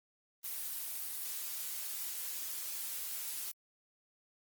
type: noise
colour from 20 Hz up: blue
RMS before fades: -40 dBFS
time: 0.43-3.52 s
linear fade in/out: 20 ms
effects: Opus 24 kbps